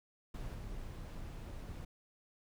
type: noise with level steps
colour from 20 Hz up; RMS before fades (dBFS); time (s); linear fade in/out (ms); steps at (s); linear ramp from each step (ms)
brown; -43 / -45; 0.34-1.85; 5; 0.54; 10
effects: none